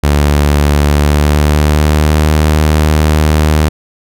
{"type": "tone with pitch glide", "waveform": "sawtooth", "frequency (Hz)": [73, 76.72], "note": ["D2", "D#2"], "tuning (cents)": [-10, -24], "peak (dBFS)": -3, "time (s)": [0.03, 3.69], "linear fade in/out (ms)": 10, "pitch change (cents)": 86, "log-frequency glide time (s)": [0.81, 2.28], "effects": []}